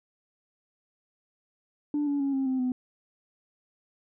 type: tone with pitch steps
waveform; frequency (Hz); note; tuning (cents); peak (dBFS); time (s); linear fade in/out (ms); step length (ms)
sine; 293.7 / 285 / 276.6 / 268.4 / 260.5 / 252.7; D4 / C#4 / C#4 / C4 / C4 / B3; 0 / +48 / -4 / +44 / -7 / +40; -23; 1.94-2.72; 2; 130
effects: tanh soft clip ceiling -22 dBFS